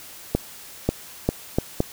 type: accelerating click train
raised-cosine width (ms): 2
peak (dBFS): -5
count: 5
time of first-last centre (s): 0.35-1.804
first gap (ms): 540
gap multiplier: 0.74
effects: white hiss -42 dBFS RMS until 1.92 s